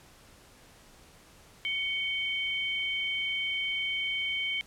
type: tone pair together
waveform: sine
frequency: 2234 / 3106 Hz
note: C#7 / G7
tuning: +13 / -17 cents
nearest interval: tritone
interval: 570 cents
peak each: -31 / -32 dBFS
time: 1.65-4.61 s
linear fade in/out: 0 ms
effects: pink hiss -56 dBFS RMS until 4.66 s + low-pass 12000 Hz 12 dB/octave